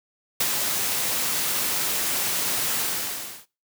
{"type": "noise with ADSR envelope", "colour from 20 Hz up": "white", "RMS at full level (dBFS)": -21, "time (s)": [0.4, 3.46], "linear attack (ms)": 6, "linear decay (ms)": 41, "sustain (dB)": -4, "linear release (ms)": 650, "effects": ["noise-tail reverb RT60 0.3 s tail -22 dB re dry", "high-pass 100 Hz 12 dB/octave"]}